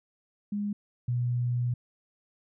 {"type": "tone pair in turn", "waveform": "sine", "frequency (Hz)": [205.3, 122.07], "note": ["G#3", "B2"], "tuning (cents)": [-20, -20], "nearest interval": "major sixth", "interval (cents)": 900, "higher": "first", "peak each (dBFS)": [-28, -25], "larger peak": "second", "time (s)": [[0.52, 0.73], [1.08, 1.74]], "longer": "second", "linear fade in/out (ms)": 5, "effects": []}